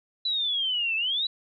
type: exponential two-way sweep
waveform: sine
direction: down then up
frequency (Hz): 4000 to 2600 to 4000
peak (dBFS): -24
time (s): 0.25-1.27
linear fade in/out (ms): 5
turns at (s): 0.96
effects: none